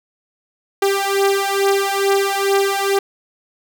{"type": "beating tone pair", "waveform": "sawtooth", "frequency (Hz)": [393.6, 395.9], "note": ["G4", "G4"], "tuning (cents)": [7, 17], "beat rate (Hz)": 2.3, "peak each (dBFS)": -14, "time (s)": [0.82, 2.99], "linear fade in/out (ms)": 5, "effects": []}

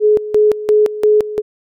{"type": "tone with tremolo", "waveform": "sine", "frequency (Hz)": 423.7, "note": "G#4", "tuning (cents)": 35, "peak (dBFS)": -7, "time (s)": [0, 1.42], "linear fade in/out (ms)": 50, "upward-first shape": "square", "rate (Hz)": 2.9, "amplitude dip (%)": 80, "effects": []}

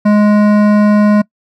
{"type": "tone with hard clipping", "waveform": "sine", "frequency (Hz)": 208.7, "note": "G#3", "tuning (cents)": 9, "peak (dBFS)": -8, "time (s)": [0.05, 1.22], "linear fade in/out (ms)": 10, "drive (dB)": 14, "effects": ["noise-tail reverb RT60 0.1 s tail -23 dB re dry"]}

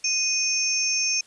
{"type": "tone cluster", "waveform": "sine", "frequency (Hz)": [2487, 5450, 6280], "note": ["D#7", "F8", "G8"], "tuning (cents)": [-1, -43, 2], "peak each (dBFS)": [-27, -25, -25], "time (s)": [0.04, 1.21], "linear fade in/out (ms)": 5, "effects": ["white hiss -55 dBFS RMS until 1.26 s", "resampled to 22050 Hz"]}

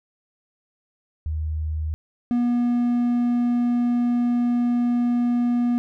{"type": "tone pair in turn", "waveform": ["sine", "triangle"], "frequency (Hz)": [77.78, 241.3], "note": ["D#2", "B3"], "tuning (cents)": [0, -40], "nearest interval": "octave + minor sixth", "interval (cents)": 1960, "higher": "second", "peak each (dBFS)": [-23, -16], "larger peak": "second", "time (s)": [[1.26, 1.94], [2.31, 5.78]], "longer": "second", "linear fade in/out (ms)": 0, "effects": []}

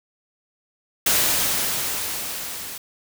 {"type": "noise with level ramp", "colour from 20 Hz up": "white", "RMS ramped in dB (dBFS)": [-18, -34], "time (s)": [1.06, 2.78], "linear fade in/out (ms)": 5, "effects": []}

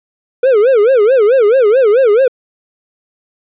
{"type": "tone with vibrato", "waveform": "triangle", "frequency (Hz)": 470, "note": "A#4", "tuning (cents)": 14, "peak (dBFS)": -4, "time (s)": [0.43, 2.28], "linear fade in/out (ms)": 5, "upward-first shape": "sine", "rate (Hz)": 4.6, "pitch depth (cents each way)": 250, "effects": ["resampled to 8000 Hz"]}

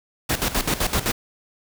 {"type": "noise with tremolo", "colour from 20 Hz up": "pink", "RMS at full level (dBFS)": -21, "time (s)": [0.29, 1.12], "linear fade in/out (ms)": 10, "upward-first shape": "square", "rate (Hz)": 7.8, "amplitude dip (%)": 75, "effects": []}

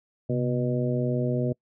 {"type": "harmonic tone with a mistuned harmonic", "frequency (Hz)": 122.8, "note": "B2", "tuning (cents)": -9, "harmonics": [1, 2, 3, 4, 5], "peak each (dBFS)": [-26, -29, -31, -32, -33], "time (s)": [0.29, 1.53], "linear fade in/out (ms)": 10, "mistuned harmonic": 1, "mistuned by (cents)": 110, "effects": ["noise-tail reverb RT60 0.1 s tail -26 dB re dry"]}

